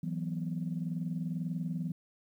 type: chord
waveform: sine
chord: E suspended second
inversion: none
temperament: equal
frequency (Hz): 164.81 / 185 / 246.9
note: E3 / F#3 / B3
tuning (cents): 0 / 0 / 0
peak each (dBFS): -34 / -37 / -40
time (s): 0.03-1.92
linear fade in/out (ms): 5
effects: tanh soft clip ceiling -24 dBFS + 11-bit